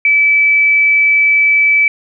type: tone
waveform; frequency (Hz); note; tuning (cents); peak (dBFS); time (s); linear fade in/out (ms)
sine; 2305; D7; -33; -7; 0.05-1.88; 2
effects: none